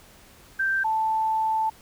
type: tone pair in turn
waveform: sine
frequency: 1568 / 880 Hz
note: G6 / A5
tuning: 0 / 0 cents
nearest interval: minor seventh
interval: 1000 cents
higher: first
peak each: -21 dBFS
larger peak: neither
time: 0.59-0.84 / 0.84-1.7 s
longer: second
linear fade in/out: 10 ms
effects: pink hiss -52 dBFS RMS until 1.81 s